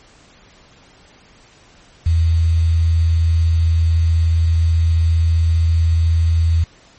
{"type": "tone with quantisation", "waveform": "sine", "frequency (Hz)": 82.41, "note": "E2", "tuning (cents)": 0, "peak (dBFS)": -11, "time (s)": [2.06, 6.64], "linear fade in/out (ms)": 5, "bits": 6, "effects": ["pink hiss -48 dBFS RMS until 6.98 s", "MP3 32 kbps"]}